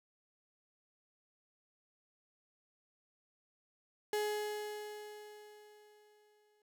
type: tone with exponential decay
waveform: 35% pulse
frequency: 420.5 Hz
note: G#4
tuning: 22 cents sharp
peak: -30 dBFS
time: 4.13-6.62 s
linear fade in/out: 2 ms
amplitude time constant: 540 ms
effects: none